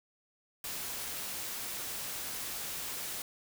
white noise, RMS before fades -39 dBFS, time 0.64-3.22 s, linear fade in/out 2 ms, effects none

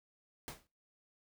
pink noise with exponential decay, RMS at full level -41 dBFS, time 0.48-0.67 s, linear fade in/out 0 ms, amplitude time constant 40 ms, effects noise-tail reverb RT60 0.3 s tail -21 dB re dry

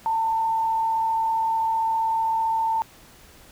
sine tone with frequency modulation, 897 Hz, A5, 33 cents sharp, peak -20 dBFS, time 0.06-2.82 s, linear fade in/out 0 ms, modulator 35.4 Hz, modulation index 0.36, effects pink hiss -50 dBFS RMS until 3.51 s

